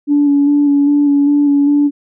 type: tone with vibrato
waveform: sine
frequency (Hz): 286.9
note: D4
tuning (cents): -40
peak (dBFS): -7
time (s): 0.07-1.91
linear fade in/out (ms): 50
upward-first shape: square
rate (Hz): 2.5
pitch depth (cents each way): 17
effects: tanh soft clip ceiling -3 dBFS